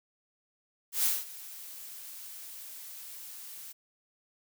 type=noise with ADSR envelope; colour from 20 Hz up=blue; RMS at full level=-26 dBFS; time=0.92-3.73 s; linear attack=120 ms; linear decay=200 ms; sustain=-19 dB; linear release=19 ms; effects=none